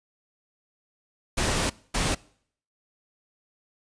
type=noise bursts at uneven times; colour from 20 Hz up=pink; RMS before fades=-25 dBFS; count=2; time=1.37-1.7 / 1.94-2.15 s; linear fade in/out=10 ms; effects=noise-tail reverb RT60 0.6 s tail -23 dB re dry + resampled to 22050 Hz